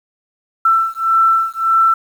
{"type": "beating tone pair", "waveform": "sine", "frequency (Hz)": [1335, 1336.7], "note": ["E6", "E6"], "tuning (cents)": [22, 24], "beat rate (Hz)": 1.7, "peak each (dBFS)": -14, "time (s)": [0.65, 1.94], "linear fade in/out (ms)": 5, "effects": ["7-bit"]}